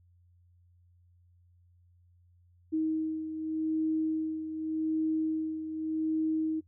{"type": "beating tone pair", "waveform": "sine", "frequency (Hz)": [315.7, 316.55], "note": ["D#4", "D#4"], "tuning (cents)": [25, 30], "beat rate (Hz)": 0.85, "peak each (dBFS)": [-29, -36], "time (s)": [2.72, 6.61], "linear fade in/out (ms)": 20, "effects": ["noise-tail reverb RT60 0.1 s tail -23 dB re dry", "added 88 Hz sine -60 dBFS peak until 6.67 s"]}